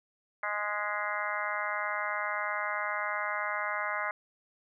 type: harmonic tone with a mistuned harmonic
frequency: 207.7 Hz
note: G#3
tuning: in tune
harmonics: 3 / 4 / 5 / 6 / 7 / 8 / 9 / 10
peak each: -39 / -40 / -38 / -37 / -38 / -39 / -41 / -38 dBFS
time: 0.43-4.11 s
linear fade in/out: 2 ms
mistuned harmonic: 9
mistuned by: +38 cents
effects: none